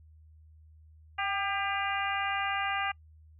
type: harmonic tone with a mistuned harmonic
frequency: 400.3 Hz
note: G4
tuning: 36 cents sharp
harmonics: 2 / 3 / 4 / 5 / 6 / 7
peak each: -33 / -35 / -36 / -37 / -38 / -38 dBFS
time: 1.18-2.92 s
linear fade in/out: 10 ms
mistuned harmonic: 2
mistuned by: -33 cents
effects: noise-tail reverb RT60 0.1 s tail -26 dB re dry + added 78 Hz sine -53 dBFS peak until 3.39 s